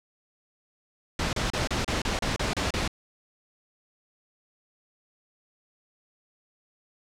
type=noise bursts; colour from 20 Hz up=pink; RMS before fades=-27 dBFS; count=10; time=1.19-2.878 s; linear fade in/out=2 ms; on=140 ms; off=32 ms; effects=low-pass 6000 Hz 12 dB/octave